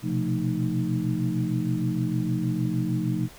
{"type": "tone cluster", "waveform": "sine", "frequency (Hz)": [123, 129.5, 174.3, 221, 310], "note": ["B2", "C3", "F3", "A3", "D#4"], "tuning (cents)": [-7, -17, -3, 8, -6], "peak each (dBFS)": [-31, -29, -28, -31, -30], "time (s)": [0.02, 3.29], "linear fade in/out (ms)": 50, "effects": ["pink hiss -48 dBFS RMS until 3.38 s"]}